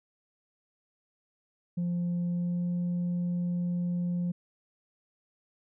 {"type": "tone with pitch glide", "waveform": "sine", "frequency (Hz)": [174.61, 175.82], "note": ["F3", "F3"], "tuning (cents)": [0, 12], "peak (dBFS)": -25, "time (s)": [1.77, 4.32], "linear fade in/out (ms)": 10, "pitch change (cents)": 12, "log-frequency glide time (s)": [2.29, 2.66], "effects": ["tanh soft clip ceiling -26 dBFS"]}